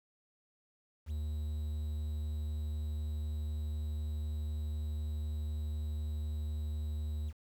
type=tone with quantisation; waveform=triangle; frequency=76 Hz; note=D#2; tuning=40 cents flat; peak=-32 dBFS; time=1.06-7.33 s; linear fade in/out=50 ms; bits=10; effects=none